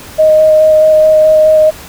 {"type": "tone with vibrato", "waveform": "sine", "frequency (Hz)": 622.3, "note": "D#5", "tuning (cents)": 0, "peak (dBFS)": -3, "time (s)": [0.18, 1.71], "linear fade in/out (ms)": 20, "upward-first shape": "square", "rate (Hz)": 4.7, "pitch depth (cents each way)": 8, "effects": ["pink hiss -31 dBFS RMS until 1.88 s"]}